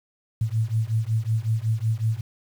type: beating tone pair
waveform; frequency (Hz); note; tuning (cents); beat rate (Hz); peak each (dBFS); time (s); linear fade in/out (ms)
sine; 108.7 / 114.1; A2 / A#2; -21 / -37; 5.4; -24; 0.41-2.21; 5
effects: 8-bit